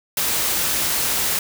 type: noise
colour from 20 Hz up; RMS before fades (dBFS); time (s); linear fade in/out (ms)
white; -21; 0.17-1.39; 2
effects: none